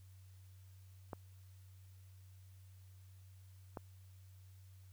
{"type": "clicks", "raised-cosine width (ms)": 1, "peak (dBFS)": -29, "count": 2, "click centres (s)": [1.132, 3.772], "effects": ["added 94 Hz sine -56 dBFS peak until 4.92 s", "white hiss -72 dBFS RMS until 4.92 s"]}